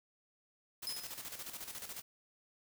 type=noise with tremolo; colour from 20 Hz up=white; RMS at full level=-44 dBFS; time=0.82-2.02 s; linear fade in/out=10 ms; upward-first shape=square; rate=14 Hz; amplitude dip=60%
type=tone with exponential decay; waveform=sawtooth; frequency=5100 Hz; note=D#8; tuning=42 cents sharp; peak=-33 dBFS; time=0.87-1.31 s; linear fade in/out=0 ms; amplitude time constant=94 ms
effects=none